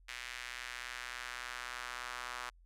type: tone with high-pass filter sweep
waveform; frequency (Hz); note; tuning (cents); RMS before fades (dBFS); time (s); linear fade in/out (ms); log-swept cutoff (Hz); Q
sawtooth; 123.47; B2; 0; -44; 0.08-2.5; 10; 2000 to 1200; 1.8
effects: added 43 Hz sine -59 dBFS peak until 2.65 s + low-pass 10000 Hz 12 dB/octave